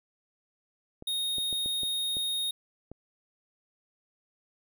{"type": "clicks", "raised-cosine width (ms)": 2, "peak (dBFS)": -29, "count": 7, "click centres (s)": [1.024, 1.383, 1.528, 1.66, 1.833, 2.169, 2.916]}
{"type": "tone", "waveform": "square", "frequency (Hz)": 3720, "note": "A#7", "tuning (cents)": -4, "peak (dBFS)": -29, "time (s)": [1.07, 2.51], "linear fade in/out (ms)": 5}
{"effects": []}